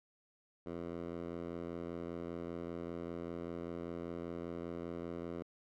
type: tone with band-pass filter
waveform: 10% pulse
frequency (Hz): 85.1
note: F2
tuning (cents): -44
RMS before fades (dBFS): -43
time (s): 0.66-5.43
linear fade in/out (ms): 5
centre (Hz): 400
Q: 0.69
effects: none